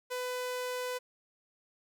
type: tone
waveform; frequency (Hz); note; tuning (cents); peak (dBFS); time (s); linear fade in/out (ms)
sawtooth; 500; B4; +21; -30; 0.1-0.99; 20
effects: none